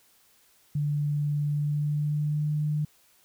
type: tone with pitch glide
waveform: sine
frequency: 146.83 to 150.52 Hz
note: D3 to D3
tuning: 0 to +43 cents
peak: -24 dBFS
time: 0.75-2.85 s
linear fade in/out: 5 ms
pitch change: +43 cents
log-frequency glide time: 1.51-2.59 s
effects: white hiss -62 dBFS RMS until 3.24 s